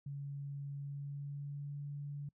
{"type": "tone with pitch glide", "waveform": "sine", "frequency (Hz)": [141.1, 143.73], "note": ["C#3", "D3"], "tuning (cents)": [31, -37], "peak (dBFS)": -40, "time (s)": [0.06, 2.29], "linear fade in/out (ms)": 5, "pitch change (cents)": 32, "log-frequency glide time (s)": [0.76, 1.81], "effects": ["noise-tail reverb RT60 0.1 s tail -26 dB re dry"]}